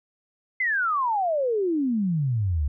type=exponential sweep; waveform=sine; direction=down; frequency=2100 to 67.9 Hz; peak=-21 dBFS; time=0.6-2.68 s; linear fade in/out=5 ms; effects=none